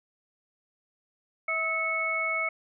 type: tone cluster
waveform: sine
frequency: 647 / 1290 / 2204 Hz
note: E5 / E6 / C#7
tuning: -32 / -38 / -11 cents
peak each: -35 / -33 / -27 dBFS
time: 1.48-2.49 s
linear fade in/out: 5 ms
effects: none